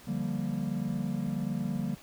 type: chord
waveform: triangle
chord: G minor seventh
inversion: second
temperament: equal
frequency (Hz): 146.83 / 174.61 / 196 / 233.1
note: D3 / F3 / G3 / Bb3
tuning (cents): 0 / 0 / 0 / 0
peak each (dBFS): -34 / -34 / -32 / -33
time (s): 0.07-1.95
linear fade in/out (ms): 10
effects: pink hiss -53 dBFS RMS until 2.02 s